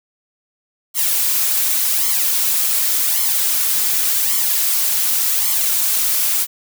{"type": "noise with flanger", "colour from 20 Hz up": "blue", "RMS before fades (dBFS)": -17, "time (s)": [0.94, 6.47], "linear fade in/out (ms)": 50, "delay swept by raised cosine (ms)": [0.93, 4.83], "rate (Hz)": 0.88, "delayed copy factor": 0.7, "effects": []}